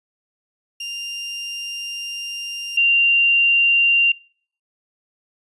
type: tone pair in turn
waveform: 30% pulse / sine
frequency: 2794 / 2775 Hz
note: F7 / F7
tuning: 0 / -12 cents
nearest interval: unison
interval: 12 cents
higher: first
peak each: -24 / -12 dBFS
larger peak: second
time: 0.8-2.77 / 2.77-4.12 s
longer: first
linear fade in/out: 5 ms
effects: noise-tail reverb RT60 0.5 s tail -24 dB re dry + resampled to 24000 Hz